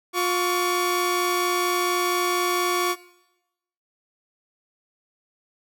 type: tone pair together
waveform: sawtooth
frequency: 354.9 / 1129 Hz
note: F4 / C#6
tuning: +28 / +31 cents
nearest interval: octave + minor sixth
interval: 2003 cents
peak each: -20 dBFS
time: 0.13-2.96 s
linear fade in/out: 50 ms
effects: noise-tail reverb RT60 0.9 s tail -19 dB re dry